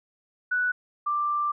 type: tone pair in turn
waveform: sine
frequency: 1480 / 1180.3 Hz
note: F#6 / D6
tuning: 0 / +8 cents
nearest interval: major third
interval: 392 cents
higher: first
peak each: -22 / -23 dBFS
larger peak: first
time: 0.51-0.72 / 1.06-1.52 s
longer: second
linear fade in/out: 10 ms
effects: none